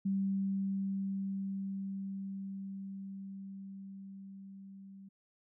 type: tone with level ramp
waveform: sine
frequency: 194.8 Hz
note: G3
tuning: 11 cents flat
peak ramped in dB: -29 to -49 dBFS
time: 0.05-5.09 s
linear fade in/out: 10 ms
effects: none